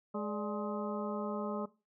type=harmonic tone with a mistuned harmonic; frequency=210 Hz; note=G#3; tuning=19 cents sharp; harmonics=1 / 2 / 3 / 4 / 5 / 6; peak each=-37 / -40 / -41 / -47 / -45 / -45 dBFS; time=0.14-1.66 s; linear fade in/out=10 ms; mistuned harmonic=3; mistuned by=-110 cents; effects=noise-tail reverb RT60 0.3 s tail -19 dB re dry